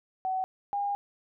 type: tone pair in turn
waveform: sine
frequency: 753 / 808.6 Hz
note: F#5 / G#5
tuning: +30 / -46 cents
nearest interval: minor second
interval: 124 cents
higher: second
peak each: -27 dBFS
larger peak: neither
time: 0.25-0.44 / 0.73-0.95 s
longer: second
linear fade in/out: 0 ms
effects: none